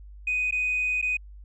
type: tone with dropouts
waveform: sine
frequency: 2495 Hz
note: D#7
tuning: 4 cents sharp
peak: -22 dBFS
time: 0.27-1.17 s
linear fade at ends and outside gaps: 5 ms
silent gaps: 0.51-0.523 / 1.015-1.025 s
effects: tanh soft clip ceiling -19 dBFS + added 50 Hz sine -42 dBFS peak until 1.44 s